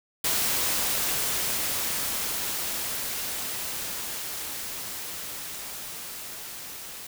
white noise with level ramp, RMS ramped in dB -25 to -40 dBFS, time 0.24-7.07 s, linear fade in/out 5 ms, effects none

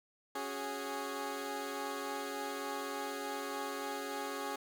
15% pulse chord, C# suspended fourth, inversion none, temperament equal with one note detuned, 277.2 / 370 / 414.1 Hz, C#4 / F#4 / G#4, 0 / 0 / -5 cents, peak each -36 / -39 / -34 dBFS, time 0.35-4.56 s, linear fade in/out 5 ms, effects none

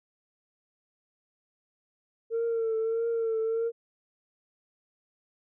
sine tone with vibrato, 453.8 Hz, A#4, 47 cents flat, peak -24 dBFS, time 2.3-3.72 s, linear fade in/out 50 ms, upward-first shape triangle, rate 1.6 Hz, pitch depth 44 cents each way, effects tanh soft clip ceiling -23 dBFS

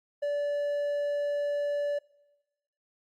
triangle tone, 579 Hz, D5, 25 cents flat, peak -25 dBFS, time 0.22-1.99 s, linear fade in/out 10 ms, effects noise-tail reverb RT60 1.0 s tail -22 dB re dry + Opus 48 kbps

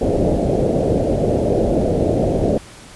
white low-pass noise, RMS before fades -17 dBFS, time 0.01-2.58 s, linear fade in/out 5 ms, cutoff 640 Hz, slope 48 dB/octave, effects pink hiss -40 dBFS RMS until 2.95 s + resampled to 24000 Hz

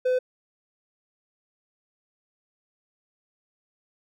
triangle tone, 507 Hz, B4, 45 cents sharp, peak -18 dBFS, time 0.05-0.19 s, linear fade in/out 10 ms, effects none

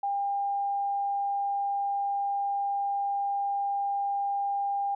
sine tone, 801 Hz, G5, 37 cents sharp, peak -26 dBFS, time 0.03-4.95 s, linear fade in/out 5 ms, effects none

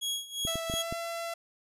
sawtooth tone with tremolo, 3318 Hz, G#7, 2 cents flat, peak -26 dBFS, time 0.01-0.83 s, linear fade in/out 20 ms, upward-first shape sine, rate 2.8 Hz, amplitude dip 85%
clicks, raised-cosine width 3 ms, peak -23 dBFS, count 5, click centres 0.451 / 0.556 / 0.699 / 0.739 / 0.925 s
sawtooth tone with pitch glide, 659 to 674 Hz, E5 to E5, -1 to +38 cents, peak -30 dBFS, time 0.47-1.34 s, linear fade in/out 5 ms, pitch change +39 cents, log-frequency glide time 0.74-0.92 s
effects resampled to 32000 Hz

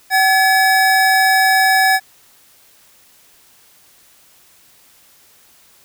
square tone pair together, 761.2 / 1707 Hz, F#5 / G#6, +49 / +47 cents, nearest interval octave + major second, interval 1398 cents, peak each -14 dBFS, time 0.1-2 s, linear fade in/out 50 ms, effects white hiss -50 dBFS RMS until 5.84 s

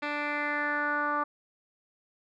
10% pulse tone with low-pass filter sweep, 293.7 Hz, D4, in tune, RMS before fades -30 dBFS, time 0.02-1.24 s, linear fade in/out 10 ms, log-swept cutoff 2800 to 1200 Hz, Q 4.2, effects none

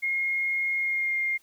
sine tone with pitch glide, 2146 to 2120 Hz, C7 to C7, +43 to +22 cents, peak -24 dBFS, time 0.02-1.38 s, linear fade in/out 20 ms, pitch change -21 cents, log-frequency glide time 0.77-1.16 s, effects white hiss -62 dBFS RMS until 1.42 s

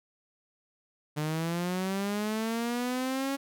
sawtooth linear sweep, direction up, 148.7 to 277.2 Hz, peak -25 dBFS, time 1.16-3.37 s, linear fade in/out 20 ms, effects none

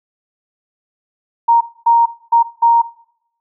sine tone bursts at uneven times, 932.3 Hz, A#5, in tune, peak -7 dBFS, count 4, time 1.48-1.61 / 1.86-2.06 / 2.32-2.43 / 2.62-2.82 s, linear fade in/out 10 ms, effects noise-tail reverb RT60 0.7 s tail -19 dB re dry

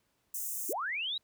white high-pass noise, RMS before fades -37 dBFS, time 0.34-0.73 s, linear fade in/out 5 ms, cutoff 6300 Hz, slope 48 dB/octave
sine linear sweep, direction up, 281.9 to 3951 Hz, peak -32 dBFS, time 0.69-1.18 s, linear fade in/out 5 ms
effects pink hiss -75 dBFS RMS until 1.23 s + high-pass 60 Hz 12 dB/octave

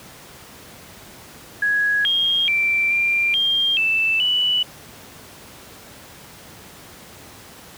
sine tone with pitch steps, 1666 / 3237 / 2346 / 2379 / 3203 / 2646 / 2963 Hz, G#6 / G#7 / D7 / D7 / G7 / E7 / F#7, +5 / -45 / -2 / +22 / +37 / +6 / +2 cents, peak -16 dBFS, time 1.62-4.63 s, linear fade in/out 5 ms, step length 430 ms, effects pink hiss -42 dBFS RMS until 7.77 s + high-pass 80 Hz 12 dB/octave

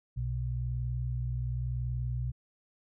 sine tone pair together, 62.49 / 123.4 Hz, B1 / B2, +21 / -1 cents, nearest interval octave, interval 1178 cents, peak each -34 / -32 dBFS, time 0.16-2.32 s, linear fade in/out 20 ms, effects none

